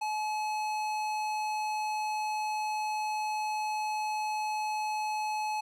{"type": "tone with tanh clipping", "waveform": "sine", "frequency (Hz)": 855, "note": "A5", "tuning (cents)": -50, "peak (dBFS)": -32, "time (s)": [0.01, 5.61], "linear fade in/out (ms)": 10, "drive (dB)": 18, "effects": []}